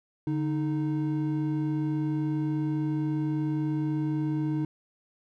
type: tone pair together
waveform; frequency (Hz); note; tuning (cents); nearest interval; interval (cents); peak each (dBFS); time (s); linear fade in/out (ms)
triangle; 146.25 / 309.9; D3 / D#4; -7 / -7; octave + minor second; 1300; -27 / -26; 0.27-4.65; 2
effects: none